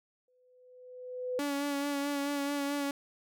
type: tone with exponential growth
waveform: sine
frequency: 502 Hz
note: B4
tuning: 28 cents sharp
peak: -29 dBFS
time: 0.28-1.39 s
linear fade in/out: 2 ms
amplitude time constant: 240 ms
type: tone with vibrato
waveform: sawtooth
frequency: 284.1 Hz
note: C#4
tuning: 43 cents sharp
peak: -27 dBFS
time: 1.39-2.91 s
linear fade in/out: 2 ms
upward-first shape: sine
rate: 4.6 Hz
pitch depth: 25 cents each way
effects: none